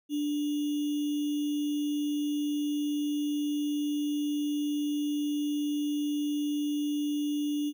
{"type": "tone with sample-and-hold", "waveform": "sine", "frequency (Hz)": 293.7, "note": "D4", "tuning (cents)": 0, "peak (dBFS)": -27, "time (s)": [0.09, 7.73], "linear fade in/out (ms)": 50, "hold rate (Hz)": 3150, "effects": []}